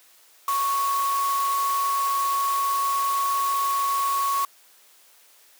sine tone in noise, 1108.7 Hz, C#6, in tune, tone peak -21 dBFS, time 0.48-4.45 s, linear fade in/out 2 ms, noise white, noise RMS -33 dBFS, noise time 0.48-4.45 s, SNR +9 dB, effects white hiss -55 dBFS RMS until 5.59 s + high-pass 400 Hz 12 dB/octave

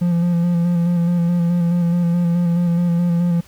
triangle tone with vibrato, 172.6 Hz, F3, 20 cents flat, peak -12 dBFS, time 0.01-3.41 s, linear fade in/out 10 ms, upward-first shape square, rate 4.7 Hz, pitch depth 24 cents each way, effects pink hiss -48 dBFS RMS until 3.47 s

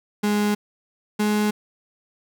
35% pulse tone pair in turn, 207.7 / 210.2 Hz, G#3 / G#3, 0 / +21 cents, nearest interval unison, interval 21 cents, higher second, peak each -17 dBFS, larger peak neither, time 0.23-0.55 / 1.19-1.51 s, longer neither, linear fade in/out 10 ms, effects none

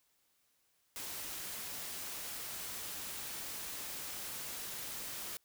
white noise, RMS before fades -43 dBFS, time 0.96-5.37 s, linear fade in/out 0 ms, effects white hiss -75 dBFS RMS until 5.44 s

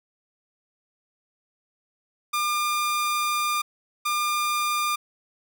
sawtooth tone bursts at uneven times, 1202 Hz, D6, 40 cents sharp, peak -19 dBFS, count 2, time 2.33-3.62 / 4.05-4.96 s, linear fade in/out 10 ms, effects none

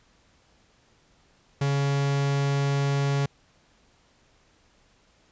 45% pulse tone, 140 Hz, C#3, 18 cents sharp, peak -22 dBFS, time 1.61-3.26 s, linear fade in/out 5 ms, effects pink hiss -62 dBFS RMS until 5.31 s + resampled to 16000 Hz

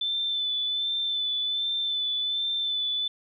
sine tone with vibrato, 3520 Hz, A7, in tune, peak -25 dBFS, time 0.01-3.08 s, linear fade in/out 5 ms, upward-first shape sine, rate 1.3 Hz, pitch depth 24 cents each way, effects none

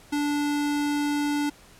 square tone, 291.6 Hz, D4, 12 cents flat, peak -24 dBFS, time 0.12-1.5 s, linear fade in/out 10 ms, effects pink hiss -52 dBFS RMS until 1.79 s + low-pass 12000 Hz 12 dB/octave

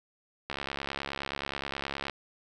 click train, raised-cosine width 0.3 ms, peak -17 dBFS, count 112, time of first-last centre 0.5-2.097 s, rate 69.5 Hz, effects none

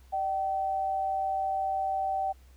sine tone pair together, 613.8 / 768 Hz, D#5 / G5, -24 / -36 cents, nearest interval major third, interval 388 cents, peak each -37 / -27 dBFS, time 0.12-2.33 s, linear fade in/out 20 ms, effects added 64 Hz sine -52 dBFS peak until 2.56 s + pink hiss -64 dBFS RMS until 2.56 s

